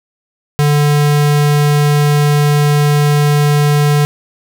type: tone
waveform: square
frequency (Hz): 146.83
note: D3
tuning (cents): 0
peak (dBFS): -9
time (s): 0.59-4.05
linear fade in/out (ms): 0
effects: none